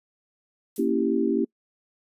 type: noise with exponential decay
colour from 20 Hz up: violet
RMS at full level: -36 dBFS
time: 0.76-0.93 s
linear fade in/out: 2 ms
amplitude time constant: 36 ms
type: chord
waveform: sine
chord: A# diminished seventh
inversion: none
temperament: equal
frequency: 233.1 / 277.2 / 329.6 / 392 Hz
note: A#3 / C#4 / E4 / G4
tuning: 0 / 0 / 0 / 0 cents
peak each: -26 dBFS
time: 0.78-1.45 s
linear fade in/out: 10 ms
effects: noise-tail reverb RT60 0.1 s tail -26 dB re dry + resampled to 32000 Hz